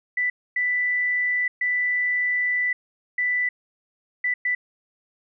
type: tone bursts at uneven times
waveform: sine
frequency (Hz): 1982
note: B6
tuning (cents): +6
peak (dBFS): -20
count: 6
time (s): 0.17-0.3 / 0.56-1.48 / 1.61-2.73 / 3.18-3.49 / 4.24-4.34 / 4.45-4.55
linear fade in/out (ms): 5
effects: none